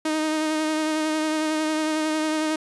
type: tone with vibrato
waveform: sawtooth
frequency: 311.1 Hz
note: D#4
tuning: in tune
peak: -18 dBFS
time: 0.05-2.56 s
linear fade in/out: 5 ms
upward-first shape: sine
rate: 11 Hz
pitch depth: 21 cents each way
effects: resampled to 24000 Hz